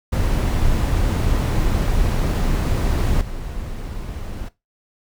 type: noise with level steps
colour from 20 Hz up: brown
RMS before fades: -18 / -29 dBFS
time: 0.12-4.49 s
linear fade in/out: 10 ms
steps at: 3.21 s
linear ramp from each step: 2 ms
effects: noise-tail reverb RT60 0.2 s tail -17 dB re dry